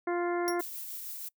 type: harmonic tone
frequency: 349.2 Hz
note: F4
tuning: in tune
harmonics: 1 / 2 / 3 / 4 / 5 / 6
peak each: -29 / -35 / -39 / -41 / -43 / -45 dBFS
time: 0.07-0.61 s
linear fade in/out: 5 ms
type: tone with exponential decay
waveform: 20% pulse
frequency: 5588 Hz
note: F8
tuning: in tune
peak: -23 dBFS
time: 0.48-0.59 s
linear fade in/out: 0 ms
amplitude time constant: 22 ms
type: noise with tremolo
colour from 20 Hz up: violet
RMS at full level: -39 dBFS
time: 0.59-1.29 s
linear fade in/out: 10 ms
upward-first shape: triangle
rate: 6.4 Hz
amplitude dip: 30%
effects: noise-tail reverb RT60 0.1 s tail -24 dB re dry